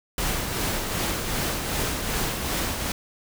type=noise with tremolo; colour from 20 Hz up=pink; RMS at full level=-25 dBFS; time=0.18-2.92 s; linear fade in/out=2 ms; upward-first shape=triangle; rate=2.6 Hz; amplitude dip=45%; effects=none